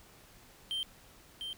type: tone with echo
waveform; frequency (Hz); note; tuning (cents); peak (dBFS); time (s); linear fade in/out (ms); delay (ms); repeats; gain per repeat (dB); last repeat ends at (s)
triangle; 3136; G7; 0; -31; 0.71-0.83; 0; 700; 1; -5; 1.53
effects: pink hiss -58 dBFS RMS until 1.57 s